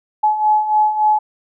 sine beating tone pair, 850 / 853.5 Hz, G#5 / G#5, +40 / +47 cents, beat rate 3.5 Hz, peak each -19 / -13 dBFS, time 0.23-1.19 s, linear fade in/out 10 ms, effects none

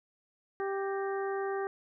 harmonic tone with a mistuned harmonic, 392 Hz, G4, in tune, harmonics 1 / 2 / 3 / 4 / 5, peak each -32 / -38 / -42 / -44 / -46 dBFS, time 0.6-1.67 s, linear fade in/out 0 ms, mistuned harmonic 5, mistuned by -90 cents, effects none

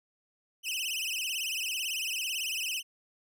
sawtooth tone with vibrato, 2794 Hz, F7, in tune, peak -28 dBFS, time 0.63-2.83 s, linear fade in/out 50 ms, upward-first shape sine, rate 18 Hz, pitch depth 180 cents each way, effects none

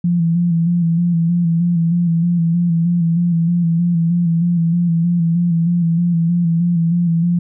sine tone with vibrato, 170 Hz, F3, 46 cents flat, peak -12 dBFS, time 0.04-7.39 s, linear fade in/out 5 ms, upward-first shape square, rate 3.2 Hz, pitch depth 38 cents each way, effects none

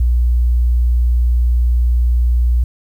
sine tone, 60 Hz, B1, 49 cents flat, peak -10 dBFS, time 0-2.64 s, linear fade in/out 5 ms, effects 8-bit

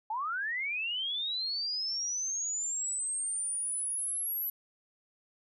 sine linear sweep, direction up, 832 to 11840 Hz, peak -31 dBFS, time 0.1-4.5 s, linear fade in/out 5 ms, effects none

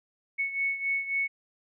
sine beating tone pair, 2210 / 2213.7 Hz, C#7 / C#7, -6 / -3 cents, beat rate 3.7 Hz, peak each -28 / -33 dBFS, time 0.38-1.28 s, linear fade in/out 20 ms, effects none

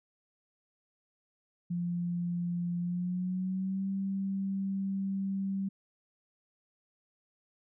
sine tone with pitch glide, 174.2 to 194.41 Hz, F3 to G3, -4 to -14 cents, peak -30 dBFS, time 1.7-5.69 s, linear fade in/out 10 ms, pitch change +190 cents, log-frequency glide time 2.79-3.88 s, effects none

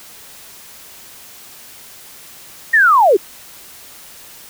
sine linear sweep, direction down, 1892 to 338.5 Hz, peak -7 dBFS, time 2.73-3.17 s, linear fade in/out 10 ms, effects white hiss -39 dBFS RMS until 4.49 s

